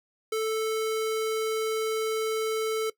square tone, 440 Hz, A4, in tune, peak -26 dBFS, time 0.32-2.9 s, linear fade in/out 5 ms, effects noise-tail reverb RT60 0.1 s tail -20 dB re dry

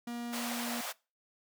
45% pulse tone, 238.1 Hz, A#3, 37 cents sharp, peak -37 dBFS, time 0.07-0.81 s, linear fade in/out 5 ms
pink high-pass noise, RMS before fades -39 dBFS, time 0.32-0.93 s, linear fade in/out 20 ms, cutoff 540 Hz, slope 48 dB/octave
effects noise-tail reverb RT60 0.3 s tail -23 dB re dry

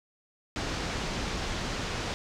pink low-pass noise, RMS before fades -33 dBFS, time 0.56-2.14 s, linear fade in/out 0 ms, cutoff 6300 Hz, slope 24 dB/octave, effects none

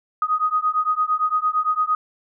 sine beating tone pair, 1244.5 / 1253.3 Hz, D#6 / D#6, 0 / +12 cents, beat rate 8.8 Hz, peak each -21 dBFS, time 0.22-1.95 s, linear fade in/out 2 ms, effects none

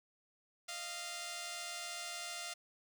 5% pulse tone pair together, 620.1 / 696 Hz, D#5 / F5, -6 / -6 cents, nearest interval major second, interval 200 cents, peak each -38 / -31 dBFS, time 0.68-2.54 s, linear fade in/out 10 ms, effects none

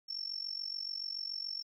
sine tone with amplitude modulation, 5420 Hz, E8, 47 cents sharp, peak -33 dBFS, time 0.08-1.63 s, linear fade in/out 20 ms, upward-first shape sine, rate 47 Hz, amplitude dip 90%, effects 12-bit

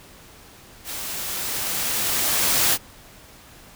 white noise with level ramp, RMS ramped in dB -32 to -18 dBFS, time 0.84-2.78 s, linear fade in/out 50 ms, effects pink hiss -47 dBFS RMS until 3.75 s

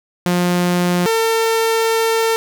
sawtooth tone pair in turn, 177.2 / 451.3 Hz, F3 / A4, +25 / +44 cents, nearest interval octave + major third, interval 1619 cents, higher second, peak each -10 dBFS, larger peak neither, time 0.26-1.06 / 1.06-2.36 s, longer second, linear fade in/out 0 ms, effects none

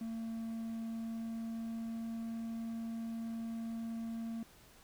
triangle tone with pitch glide, 226.3 to 227.7 Hz, A3 to A#3, +49 to -40 cents, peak -36 dBFS, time 0.01-4.43 s, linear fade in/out 2 ms, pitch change +11 cents, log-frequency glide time 0.78-2.22 s, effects pink hiss -61 dBFS RMS until 4.83 s

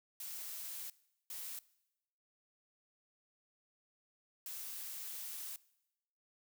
blue noise bursts at uneven times, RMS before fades -45 dBFS, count 3, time 0.2-0.9 / 1.3-1.59 / 4.46-5.56 s, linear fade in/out 2 ms, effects noise-tail reverb RT60 0.9 s tail -21 dB re dry

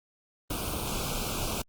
pink band-stop noise, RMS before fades -32 dBFS, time 0.5-1.62 s, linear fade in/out 5 ms, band 1500 to 2300 Hz, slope 96 dB/octave, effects Opus 32 kbps

